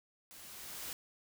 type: noise with level ramp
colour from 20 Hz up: white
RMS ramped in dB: -54 to -42 dBFS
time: 0.31-0.93 s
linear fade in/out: 0 ms
effects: none